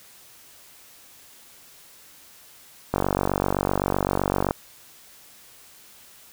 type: click train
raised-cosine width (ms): 1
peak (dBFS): -7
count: 76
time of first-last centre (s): 2.94-4.509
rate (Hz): 47.8
effects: white hiss -50 dBFS RMS until 6.32 s